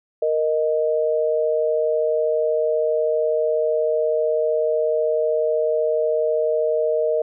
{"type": "tone pair together", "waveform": "sine", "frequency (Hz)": [466.2, 622.3], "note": ["A#4", "D#5"], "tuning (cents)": [0, 0], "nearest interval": "perfect fourth", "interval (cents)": 500, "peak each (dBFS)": -20, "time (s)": [0.22, 7.22], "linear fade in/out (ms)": 5, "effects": []}